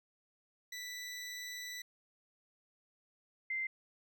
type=tone pair in turn; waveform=20% pulse / sine; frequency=1975.5 / 2083 Hz; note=B6 / C7; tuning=0 / -8 cents; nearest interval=minor second; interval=92 cents; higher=second; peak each=-37 / -34 dBFS; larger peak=second; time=0.72-1.82 / 3.5-3.67 s; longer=first; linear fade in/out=5 ms; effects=none